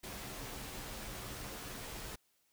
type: noise with comb filter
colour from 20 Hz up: pink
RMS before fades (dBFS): -45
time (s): 0.03-2.16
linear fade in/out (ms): 10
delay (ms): 12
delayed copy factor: -0.5
effects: white hiss -75 dBFS RMS until 2.52 s